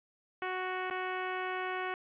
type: tone with dropouts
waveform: 10% pulse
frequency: 370 Hz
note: F#4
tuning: in tune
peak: -25 dBFS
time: 0.42-1.94 s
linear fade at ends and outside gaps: 1 ms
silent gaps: 0.901-0.909 s
effects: resampled to 8000 Hz + 11-bit